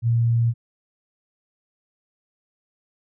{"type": "tone", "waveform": "sine", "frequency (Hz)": 116.8, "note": "A#2", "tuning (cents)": 4, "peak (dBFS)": -16, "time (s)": [0.02, 0.54], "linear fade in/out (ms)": 50, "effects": []}